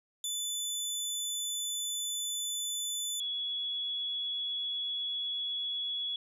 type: tone pair in turn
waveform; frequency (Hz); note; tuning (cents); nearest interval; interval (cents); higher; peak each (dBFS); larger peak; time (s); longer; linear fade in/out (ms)
20% pulse / sine; 3500 / 3373; A7 / G#7; -10 / +26; minor second; 64; first; -27 / -32; first; 0.24-3.2 / 3.2-6.16; neither; 2
effects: none